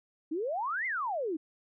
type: exponential two-way sweep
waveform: sine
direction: up then down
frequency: 293.7 to 2151 to 293.7 Hz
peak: -30 dBFS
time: 0.31-1.37 s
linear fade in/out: 10 ms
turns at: 0.86 s
effects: none